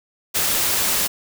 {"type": "noise", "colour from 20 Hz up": "white", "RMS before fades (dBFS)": -20, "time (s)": [0.34, 1.08], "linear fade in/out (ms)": 20, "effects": []}